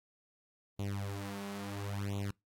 sawtooth tone with flanger, 100.1 Hz, G2, 37 cents sharp, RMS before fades -39 dBFS, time 0.79-2.31 s, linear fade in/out 5 ms, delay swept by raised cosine 0.29 to 4.79 ms, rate 0.73 Hz, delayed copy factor +0.9, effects noise-tail reverb RT60 0.2 s tail -25 dB re dry + AAC 48 kbps

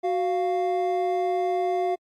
triangle tone pair together, 370 / 698.5 Hz, F#4 / F5, 0 / 0 cents, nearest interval major seventh, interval 1100 cents, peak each -23 dBFS, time 0.03-1.96 s, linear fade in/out 20 ms, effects AAC 64 kbps

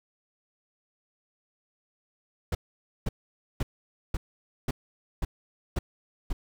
brown noise bursts, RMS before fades -27 dBFS, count 8, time 2.52-6.33 s, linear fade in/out 5 ms, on 30 ms, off 510 ms, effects none

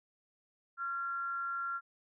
sine tone with frequency modulation, 1376 Hz, F6, 26 cents flat, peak -34 dBFS, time 0.77-1.81 s, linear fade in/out 50 ms, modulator 288 Hz, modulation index 0.29, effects none

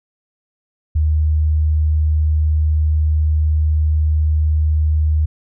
sine tone, 77 Hz, D#2, 17 cents flat, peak -12 dBFS, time 0.95-5.26 s, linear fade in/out 10 ms, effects none

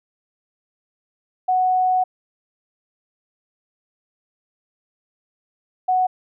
sine tone pair in turn, 740 / 740 Hz, F#5 / F#5, 0 / 0 cents, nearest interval unison, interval 0 cents, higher neither, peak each -15 dBFS, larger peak neither, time 1.48-2.04 / 5.88-6.07 s, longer first, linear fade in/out 10 ms, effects none

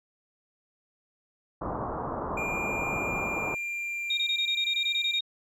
white low-pass noise, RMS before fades -33 dBFS, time 1.61-3.55 s, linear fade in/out 10 ms, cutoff 1200 Hz, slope 48 dB/octave
triangle tone with pitch glide, 2400 to 2370 Hz, D7 to D7, +37 to +15 cents, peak -29 dBFS, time 2.37-5.19 s, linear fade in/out 5 ms, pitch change -22 cents, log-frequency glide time 3.04-4.41 s
sine tone bursts, 3729 Hz, A#7, in tune, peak -25 dBFS, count 12, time 4.1-5.208 s, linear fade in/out 5 ms, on 74 ms, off 20 ms
effects none

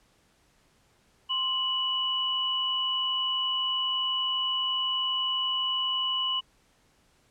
sine tone pair together, 1046.5 / 2952 Hz, C6 / F#7, 0 / -5 cents, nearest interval octave + tritone, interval 1795 cents, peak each -33 / -26 dBFS, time 1.29-6.41 s, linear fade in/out 20 ms, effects pink hiss -65 dBFS RMS until 7.3 s + low-pass 10000 Hz 12 dB/octave

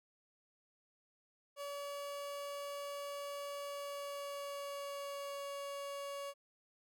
30% pulse tone with pitch glide, 569 to 562.5 Hz, C#5 to C#5, +45 to +25 cents, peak -39 dBFS, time 1.56-6.34 s, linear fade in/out 50 ms, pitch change -20 cents, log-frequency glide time 3.57-5.47 s, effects none

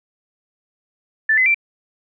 sine tone with pitch steps, 1760 / 2033 / 2349 Hz, A6 / B6 / D7, 0 / +50 / 0 cents, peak -12 dBFS, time 1.29-1.545 s, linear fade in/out 5 ms, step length 85 ms, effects none

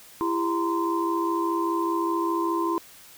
sine tone cluster, 336.1 / 401.1 / 940 / 1034 Hz, E4 / G4 / A#5 / C6, +34 / +40 / +14 / -21 cents, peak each -25 / -34 / -33 / -27 dBFS, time 0.21-2.78 s, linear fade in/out 0 ms, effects white hiss -49 dBFS RMS until 3.17 s

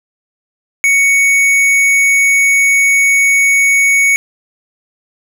sine tone with hard clipping, 2227 Hz, C#7, 7 cents sharp, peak -9 dBFS, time 0.84-4.16 s, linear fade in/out 0 ms, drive 11 dB, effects none

